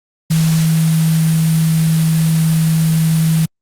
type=tone in noise; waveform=sine; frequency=160.7 Hz; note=E3; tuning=44 cents flat; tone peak=-10 dBFS; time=0.3-3.46 s; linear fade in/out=10 ms; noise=white; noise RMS=-24 dBFS; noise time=0.3-3.46 s; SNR=+11 dB; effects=low-pass 12000 Hz 12 dB/octave + Opus 48 kbps